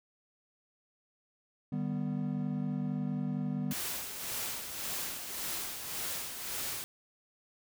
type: chord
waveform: triangle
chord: Eb augmented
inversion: none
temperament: equal with one note detuned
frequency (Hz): 151.75 / 196 / 246.9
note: Eb3 / G3 / B3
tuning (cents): -43 / 0 / 0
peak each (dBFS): -34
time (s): 1.72-3.73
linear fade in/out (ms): 5
type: noise with tremolo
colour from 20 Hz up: white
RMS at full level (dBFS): -36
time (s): 3.71-6.84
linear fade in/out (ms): 0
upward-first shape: sine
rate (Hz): 1.8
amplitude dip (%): 50
effects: none